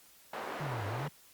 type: band-pass noise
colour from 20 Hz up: white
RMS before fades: -40 dBFS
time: 0.33-1.08 s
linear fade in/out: 5 ms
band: 300 to 1100 Hz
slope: 12 dB/octave
type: exponential two-way sweep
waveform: sine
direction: down then up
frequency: 157.6 to 96.9 to 157.6 Hz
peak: -36 dBFS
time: 0.6-1.09 s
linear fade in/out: 10 ms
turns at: 0.86 s
effects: white hiss -60 dBFS RMS until 1.33 s + Opus 48 kbps